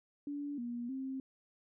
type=tone with pitch steps; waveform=sine; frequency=287.9 / 239.2 / 265.3 Hz; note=D4 / A#3 / C4; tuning=-34 / +45 / +24 cents; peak=-37 dBFS; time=0.27-1.2 s; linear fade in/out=2 ms; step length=310 ms; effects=none